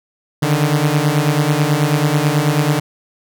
sawtooth beating tone pair, 144.2 / 153.4 Hz, D3 / D#3, -31 / -24 cents, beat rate 9.2 Hz, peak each -12 dBFS, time 0.42-2.8 s, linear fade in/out 10 ms, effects none

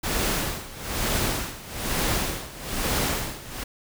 pink noise with tremolo, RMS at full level -24 dBFS, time 0.03-3.64 s, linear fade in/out 10 ms, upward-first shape sine, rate 1.1 Hz, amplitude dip 85%, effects none

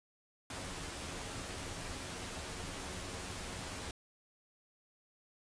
pink noise with comb filter, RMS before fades -43 dBFS, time 0.5-3.91 s, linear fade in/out 2 ms, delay 11 ms, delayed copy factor +0.5, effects resampled to 22050 Hz

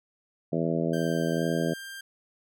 harmonic tone, 82.41 Hz, E2, in tune, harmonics 2 / 3 / 4 / 5 / 6 / 7 / 8, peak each -29 / -31 / -32 / -33 / -34 / -34 / -35 dBFS, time 0.52-1.74 s, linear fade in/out 10 ms
sawtooth tone with pitch glide, 1572 to 1589.3 Hz, G6 to G6, +4 to +23 cents, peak -35 dBFS, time 0.93-2.01 s, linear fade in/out 5 ms, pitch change +19 cents, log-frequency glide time 1.36-1.43 s
effects none

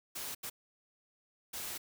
white noise bursts at uneven times, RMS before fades -41 dBFS, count 3, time 0.15-0.35 / 0.43-0.5 / 1.53-1.78 s, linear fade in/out 10 ms, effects none

